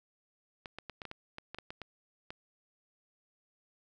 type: clicks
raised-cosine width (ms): 0.3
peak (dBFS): -26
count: 12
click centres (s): 0.658 / 0.786 / 0.897 / 1.018 / 1.053 / 1.114 / 1.384 / 1.546 / 1.586 / 1.705 / 1.817 / 2.305
effects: none